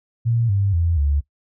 sine tone with pitch steps, 116.54 / 99.14 / 84.33 / 71.74 Hz, A#2 / G2 / E2 / D2, 0 / +20 / +40 / -40 cents, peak -16 dBFS, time 0.25-1.21 s, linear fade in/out 20 ms, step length 240 ms, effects noise-tail reverb RT60 0.1 s tail -18 dB re dry

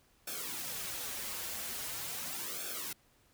white noise with flanger, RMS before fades -40 dBFS, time 0.27-2.93 s, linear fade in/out 5 ms, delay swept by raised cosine 1 to 7 ms, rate 0.42 Hz, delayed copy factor -0.8, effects pink hiss -68 dBFS RMS until 3.33 s

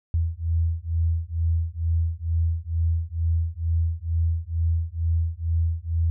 sine beating tone pair, 81.7 / 83.9 Hz, E2 / E2, -15 / +31 cents, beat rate 2.2 Hz, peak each -24 / -24 dBFS, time 0.14-6.1 s, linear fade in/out 0 ms, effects none

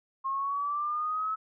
sine exponential sweep, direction up, 1070 to 1301 Hz, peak -28 dBFS, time 0.24-1.36 s, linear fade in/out 20 ms, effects none

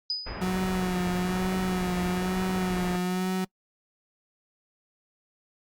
sine tone with exponential decay, 4978 Hz, D#8, in tune, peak -24 dBFS, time 0.1-0.54 s, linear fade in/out 1 ms, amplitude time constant 94 ms
pink low-pass noise, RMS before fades -36 dBFS, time 0.26-2.97 s, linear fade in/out 10 ms, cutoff 2400 Hz, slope 24 dB/octave
35% pulse tone with vibrato, 183 Hz, F#3, 19 cents flat, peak -24 dBFS, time 0.41-3.45 s, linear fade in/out 10 ms, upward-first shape sine, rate 1.1 Hz, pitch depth 34 cents each way
effects noise-tail reverb RT60 0.1 s tail -26 dB re dry + Opus 48 kbps

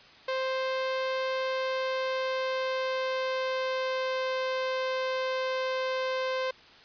sawtooth tone with pitch glide, 523.3 to 519.4 Hz, C5 to C5, 0 to -13 cents, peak -24 dBFS, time 0.28-6.51 s, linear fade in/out 5 ms, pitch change -13 cents, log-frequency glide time 1.33-4.38 s, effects white hiss -53 dBFS RMS until 6.84 s + resampled to 11025 Hz

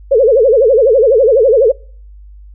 sine tone with vibrato, 489.4 Hz, B4, 16 cents flat, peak -5 dBFS, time 0.11-1.72 s, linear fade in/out 10 ms, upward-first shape sine, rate 12 Hz, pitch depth 240 cents each way, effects noise-tail reverb RT60 0.5 s tail -26 dB re dry + added 50 Hz sine -33 dBFS peak until 2.54 s

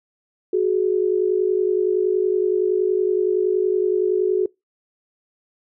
sine tone pair together, 370 / 420.7 Hz, F#4 / G#4, 0 / +22 cents, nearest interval major second, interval 222 cents, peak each -18 / -20 dBFS, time 0.53-4.46 s, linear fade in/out 5 ms, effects noise-tail reverb RT60 0.2 s tail -24 dB re dry

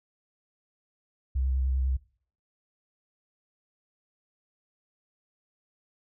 sine tone with vibrato, 65.41 Hz, C2, in tune, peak -24 dBFS, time 1.35-1.97 s, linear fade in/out 10 ms, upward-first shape square, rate 10 Hz, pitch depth 25 cents each way, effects noise-tail reverb RT60 0.5 s tail -20 dB re dry

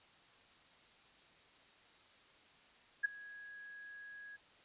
sine tone with ADSR envelope, 1661.2 Hz, G#6, in tune, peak -27 dBFS, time 3.03-4.37 s, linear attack 20 ms, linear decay 11 ms, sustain -22 dB, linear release 18 ms, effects white hiss -64 dBFS RMS until 4.64 s + resampled to 8000 Hz

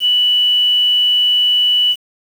sine tone with quantisation, 2960 Hz, F#7, in tune, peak -10 dBFS, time 0-1.96 s, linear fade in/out 50 ms, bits 6, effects none

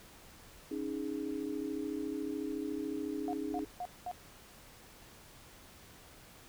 sine chord, C# suspended second, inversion none, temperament equal, 277.2 / 311.1 / 415.3 Hz, C#4 / D#4 / G#4, 0 / 0 / 0 cents, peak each -39 / -38 / -41 dBFS, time 0.71-3.65 s, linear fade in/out 5 ms
sine tone bursts, 719 Hz, F#5, 50 cents flat, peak -36 dBFS, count 4, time 3.28-4.114 s, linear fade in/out 0 ms, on 51 ms, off 210 ms
effects pink hiss -56 dBFS RMS until 6.48 s

